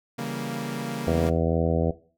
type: chord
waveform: sawtooth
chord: C# diminished seventh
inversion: none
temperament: equal with one note detuned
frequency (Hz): 139.31 / 164.81 / 196 / 233.1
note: C#3 / E3 / G3 / Bb3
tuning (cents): +9 / 0 / 0 / 0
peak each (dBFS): -30 / -34 / -34 / -28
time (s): 0.18-1.3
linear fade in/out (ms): 10
type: harmonic tone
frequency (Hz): 82.41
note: E2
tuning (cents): 0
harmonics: 1 / 2 / 3 / 4 / 5 / 6 / 7 / 8 / 9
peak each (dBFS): -27 / -27 / -30 / -32 / -32 / -27 / -32 / -30 / -37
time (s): 1.07-1.91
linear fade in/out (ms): 5
effects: noise-tail reverb RT60 0.4 s tail -17 dB re dry